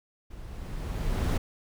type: noise with level ramp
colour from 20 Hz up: brown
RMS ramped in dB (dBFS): -44 to -23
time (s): 0.3-1.38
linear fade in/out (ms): 10
effects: none